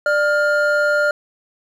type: tone pair together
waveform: triangle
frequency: 592.8 / 1410 Hz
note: D5 / F6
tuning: +16 / +16 cents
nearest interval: octave + minor third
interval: 1500 cents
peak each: -15 dBFS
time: 0.06-1.11 s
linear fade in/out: 2 ms
effects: none